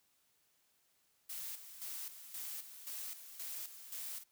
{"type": "noise with tremolo", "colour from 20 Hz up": "blue", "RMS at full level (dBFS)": -44, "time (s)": [1.29, 4.24], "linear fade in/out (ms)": 10, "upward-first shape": "square", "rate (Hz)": 1.9, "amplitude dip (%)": 65, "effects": ["white hiss -75 dBFS RMS until 4.31 s"]}